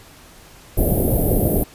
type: band-stop noise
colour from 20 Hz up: pink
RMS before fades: -17 dBFS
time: 0.77-1.64 s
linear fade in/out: 10 ms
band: 670 to 11000 Hz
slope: 48 dB/octave
effects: pink hiss -45 dBFS RMS until 1.74 s + resampled to 32000 Hz